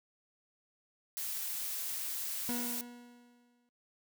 blue noise, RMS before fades -38 dBFS, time 1.17-2.81 s, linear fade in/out 0 ms
40% pulse tone with exponential decay, 241.9 Hz, B3, 36 cents flat, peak -33 dBFS, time 2.49-3.69 s, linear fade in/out 0 ms, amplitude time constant 260 ms
effects noise-tail reverb RT60 0.2 s tail -21 dB re dry

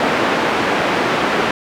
pink band-pass noise, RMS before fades -17 dBFS, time 0-1.51 s, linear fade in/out 2 ms, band 270 to 2300 Hz, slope 12 dB/octave, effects none

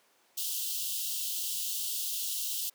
white high-pass noise, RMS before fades -34 dBFS, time 0.37-2.7 s, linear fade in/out 10 ms, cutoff 2800 Hz, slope 96 dB/octave, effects pink hiss -66 dBFS RMS until 2.74 s + high-pass 400 Hz 12 dB/octave

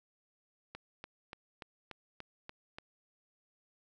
click train, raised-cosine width 0.3 ms, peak -28 dBFS, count 8, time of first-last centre 0.75-2.785 s, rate 3.44 Hz, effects none

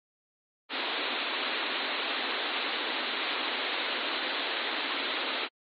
white band-pass noise, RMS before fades -32 dBFS, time 0.69-5.49 s, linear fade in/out 50 ms, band 240 to 4100 Hz, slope 96 dB/octave, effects MP3 32 kbps

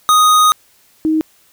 square / sine tone pair in turn, 1244.5 / 314.5 Hz, D#6 / D#4, 0 / +19 cents, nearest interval 2 octaves, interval 2381 cents, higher first, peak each -8 / -11 dBFS, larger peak first, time 0.09-0.52 / 1.05-1.21 s, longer first, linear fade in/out 0 ms, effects white hiss -52 dBFS RMS until 1.52 s

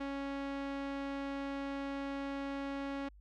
sawtooth tone, 277.2 Hz, C#4, in tune, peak -33 dBFS, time 0-3.09 s, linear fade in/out 10 ms, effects added 50 Hz sine -55 dBFS peak until 3.2 s + low-pass 3000 Hz 12 dB/octave

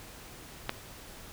click, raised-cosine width 0.3 ms, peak -13 dBFS, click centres 0.694 s, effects pink hiss -48 dBFS RMS until 1.32 s

